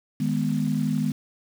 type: chord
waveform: sine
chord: G# minor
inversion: second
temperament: equal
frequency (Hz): 155.56 / 207.7 / 246.9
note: D#3 / G#3 / B3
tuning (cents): 0 / 0 / 0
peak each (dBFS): -26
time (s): 0.2-1.12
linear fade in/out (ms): 5
effects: 7-bit